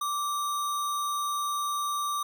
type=tone with sample-and-hold; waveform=sine; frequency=1170 Hz; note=D6; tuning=7 cents flat; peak=-27 dBFS; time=0.01-2.23 s; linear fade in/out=5 ms; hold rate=4900 Hz; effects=none